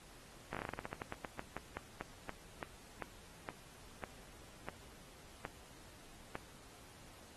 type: slowing click train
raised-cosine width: 0.5 ms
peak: -26 dBFS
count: 26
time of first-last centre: 0.53-6.354 s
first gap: 17 ms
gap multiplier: 1.18
effects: pink hiss -59 dBFS RMS until 7.36 s + AAC 32 kbps